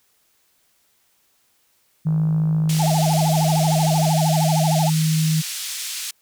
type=tone; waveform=sine; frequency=157.4 Hz; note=D#3; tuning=20 cents sharp; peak=-16 dBFS; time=2.05-5.42 s; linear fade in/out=20 ms
type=click train; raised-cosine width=1 ms; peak=-25 dBFS; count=111; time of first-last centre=2.07-4.088 s; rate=54.5 Hz
type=band-pass noise; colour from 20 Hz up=white; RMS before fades=-29 dBFS; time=2.69-6.11 s; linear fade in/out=5 ms; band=2700 to 8200 Hz; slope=12 dB/octave
type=tone with vibrato; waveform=sine; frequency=740 Hz; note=F#5; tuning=in tune; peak=-21 dBFS; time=2.79-4.9 s; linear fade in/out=10 ms; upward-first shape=sine; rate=13 Hz; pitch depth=290 cents each way
effects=white hiss -63 dBFS RMS until 6.21 s